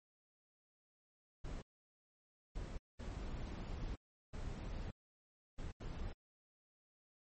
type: noise bursts at uneven times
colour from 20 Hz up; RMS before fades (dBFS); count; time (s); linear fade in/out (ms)
brown; -44; 6; 1.44-1.62 / 2.55-2.78 / 2.99-3.96 / 4.33-4.91 / 5.58-5.72 / 5.8-6.13; 10
effects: MP3 32 kbps